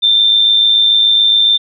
sine tone with amplitude modulation, 3576 Hz, A7, 27 cents sharp, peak -5 dBFS, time 0.02-1.58 s, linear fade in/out 20 ms, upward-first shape sine, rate 107 Hz, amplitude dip 45%, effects none

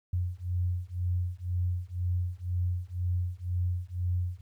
sine beating tone pair, 88.4 / 90.4 Hz, F2 / F#2, +22 / -40 cents, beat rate 2 Hz, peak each -31 dBFS, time 0.13-4.41 s, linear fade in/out 5 ms, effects 11-bit

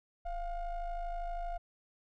triangle ring-modulated tone, 360.3 Hz, F#4, 46 cents flat, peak -30 dBFS, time 0.25-1.58 s, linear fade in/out 10 ms, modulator 334 Hz, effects none

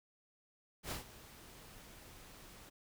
pink noise with ADSR envelope, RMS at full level -40 dBFS, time 0.83-2.7 s, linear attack 76 ms, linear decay 130 ms, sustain -16 dB, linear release 17 ms, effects none

